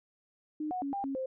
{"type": "tone with pitch steps", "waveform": "sine", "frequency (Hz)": [305, 733, 279.4, 796, 272.8, 523], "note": ["D#4", "F#5", "C#4", "G5", "C#4", "C5"], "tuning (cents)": [-34, -16, 14, 26, -28, -1], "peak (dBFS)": -32, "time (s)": [0.6, 1.26], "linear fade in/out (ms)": 5, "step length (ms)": 110, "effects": []}